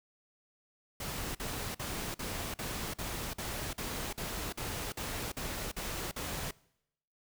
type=noise bursts; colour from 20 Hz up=pink; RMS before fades=-38 dBFS; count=14; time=1-6.511 s; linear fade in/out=5 ms; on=350 ms; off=47 ms; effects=noise-tail reverb RT60 0.8 s tail -23 dB re dry